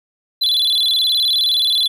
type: tone with vibrato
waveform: triangle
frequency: 3729 Hz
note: A#7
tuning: in tune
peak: -12 dBFS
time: 0.41-1.88 s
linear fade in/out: 10 ms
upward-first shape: square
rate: 19 Hz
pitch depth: 140 cents each way
effects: 9-bit